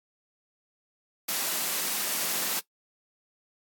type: high-pass noise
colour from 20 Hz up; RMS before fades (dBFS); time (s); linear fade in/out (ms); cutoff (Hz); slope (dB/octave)
white; -29; 1.28-2.6; 10; 160; 96
effects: noise-tail reverb RT60 0.1 s tail -17 dB re dry + AAC 64 kbps